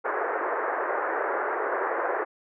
pink band-pass noise, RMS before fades -28 dBFS, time 0.04-2.25 s, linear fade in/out 20 ms, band 370 to 1800 Hz, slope 48 dB/octave, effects none

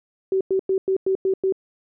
sine tone bursts, 381.9 Hz, G4, 45 cents flat, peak -17 dBFS, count 7, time 0.32-1.524 s, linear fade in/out 2 ms, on 88 ms, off 98 ms, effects none

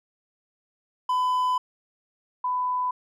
triangle / sine tone pair in turn, 1005 / 999.2 Hz, B5 / B5, +30 / +20 cents, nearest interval unison, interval 10 cents, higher first, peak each -19 / -23 dBFS, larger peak first, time 1.09-1.58 / 2.44-2.91 s, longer first, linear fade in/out 5 ms, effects none

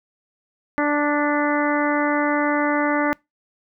harmonic tone with a mistuned harmonic, 293.6 Hz, D4, in tune, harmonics 1 / 2 / 3 / 4 / 5 / 6 / 7, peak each -21 / -24 / -26 / -27 / -28 / -29 / -29 dBFS, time 0.78-3.13 s, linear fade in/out 0 ms, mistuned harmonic 7, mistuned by -23 cents, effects noise-tail reverb RT60 0.2 s tail -25 dB re dry

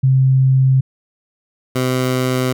sine / 15% pulse tone pair in turn, 132.1 / 128.12 Hz, C3 / C3, +17 / -36 cents, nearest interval minor second, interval 53 cents, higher first, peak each -9 dBFS, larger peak neither, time 0.03-0.81 / 1.75-2.53 s, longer neither, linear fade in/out 10 ms, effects none

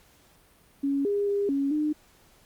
sine tone with pitch steps, 278.6 / 406.1 / 403.5 / 277.7 / 302.6 Hz, C#4 / G#4 / G#4 / C#4 / D#4, +9 / -39 / -50 / +3 / -48 cents, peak -23 dBFS, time 0.83-1.93 s, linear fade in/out 10 ms, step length 220 ms, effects pink hiss -59 dBFS RMS until 2.45 s + Opus 48 kbps

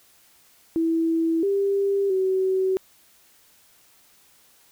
sine tone with pitch steps, 327.8 / 396.8 / 377.9 Hz, E4 / G4 / F#4, -10 / +21 / +37 cents, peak -19 dBFS, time 0.76-2.77 s, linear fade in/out 0 ms, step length 670 ms, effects white hiss -57 dBFS RMS until 4.71 s

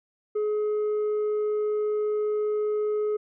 sine tone with tanh clipping, 422.6 Hz, G#4, 30 cents sharp, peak -24 dBFS, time 0.35-3.17 s, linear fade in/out 10 ms, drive 3 dB, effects none

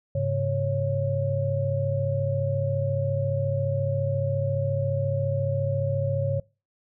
sine tone cluster, 102.4 / 136.8 / 551 Hz, G#2 / C#3 / C#5, -24 / -23 / -11 cents, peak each -27 dBFS, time 0.15-6.4 s, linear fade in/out 5 ms, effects noise-tail reverb RT60 0.3 s tail -24 dB re dry

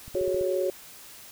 click train, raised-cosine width 5 ms, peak -31 dBFS, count 6, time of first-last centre 0.08-0.411 s, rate 15.1 Hz
sine chord, F# suspended second, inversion none, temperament equal with one note detuned, 370 / 410.8 / 554.4 Hz, F#4 / G#4 / C#5, 0 / -19 / 0 cents, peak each -27 / -32 / -27 dBFS, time 0.15-0.7 s, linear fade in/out 2 ms
effects white hiss -47 dBFS RMS until 1.31 s

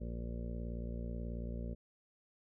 harmonic tone, 58.4 Hz, A#1, 4 cents sharp, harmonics 1 / 2 / 3 / 4 / 6 / 7 / 8 / 9 / 10, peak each -40 / -47 / -47 / -47 / -55 / -57 / -55 / -57 / -55 dBFS, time 0-1.75 s, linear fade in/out 20 ms, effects none

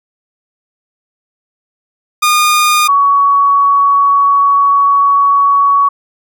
sawtooth / sine tone pair in turn, 1219 / 1123.3 Hz, D#6 / C#6, -36 / +23 cents, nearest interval minor second, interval 141 cents, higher first, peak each -4 / -6 dBFS, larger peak first, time 2.22-2.88 / 2.88-5.89 s, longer second, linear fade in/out 10 ms, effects none

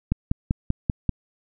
click train, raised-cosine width 5 ms, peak -8 dBFS, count 6, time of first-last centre 0.12-1.093 s, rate 5.14 Hz, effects none

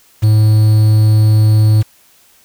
triangle tone with quantisation, 107.8 Hz, A2, 35 cents flat, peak -4 dBFS, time 0.22-1.83 s, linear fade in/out 20 ms, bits 5, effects white hiss -49 dBFS RMS until 2.44 s

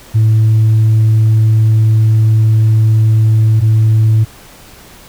sine tone pair in turn, 110 / 110 Hz, A2 / A2, 0 / 0 cents, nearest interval unison, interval 0 cents, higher neither, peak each -4 dBFS, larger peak neither, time 0.14-3.61 / 3.61-4.25 s, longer first, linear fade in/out 20 ms, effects tanh soft clip ceiling -4 dBFS + pink hiss -38 dBFS RMS until 5.08 s

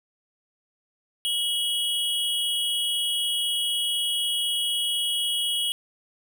square tone pair together, 2937 / 3293 Hz, F#7 / G#7, -13 / -15 cents, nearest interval major second, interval 198 cents, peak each -27 dBFS, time 1.25-5.72 s, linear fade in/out 0 ms, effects none

